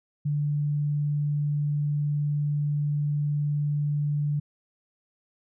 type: tone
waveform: sine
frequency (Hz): 146.8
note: D3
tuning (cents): 0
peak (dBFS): -23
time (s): 0.25-4.4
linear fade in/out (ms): 10
effects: none